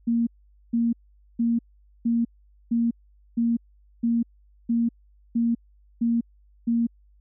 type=tone bursts; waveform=sine; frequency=233.1 Hz; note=A#3; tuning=in tune; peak=-19 dBFS; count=11; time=0.07-6.87 s; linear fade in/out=10 ms; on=200 ms; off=460 ms; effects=added 50 Hz sine -54 dBFS peak until 7.2 s